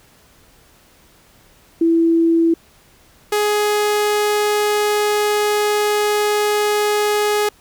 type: tone pair in turn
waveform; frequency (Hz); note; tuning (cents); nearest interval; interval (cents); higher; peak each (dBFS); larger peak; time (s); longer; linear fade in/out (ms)
sine / sawtooth; 331.6 / 417.8; E4 / G#4; +10 / +10; major third; 400; second; -11; neither; 1.81-2.54 / 3.32-7.49; second; 5
effects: pink hiss -51 dBFS RMS until 7.6 s